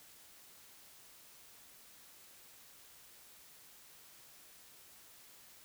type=silence; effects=white hiss -59 dBFS RMS until 5.64 s